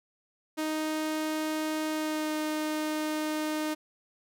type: tone with pitch glide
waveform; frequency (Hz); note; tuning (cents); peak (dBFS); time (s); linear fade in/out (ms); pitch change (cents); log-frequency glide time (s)
sawtooth; 311.1 to 307.7; D#4 to D#4; 0 to -19; -25; 0.57-3.75; 20; -19; 1.9-2.33
effects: none